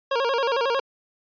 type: tone with vibrato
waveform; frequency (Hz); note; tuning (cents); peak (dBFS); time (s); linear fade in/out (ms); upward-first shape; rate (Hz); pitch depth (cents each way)
25% pulse; 505; B4; +39; -17; 0.11-0.8; 5; square; 11; 130
effects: resampled to 11025 Hz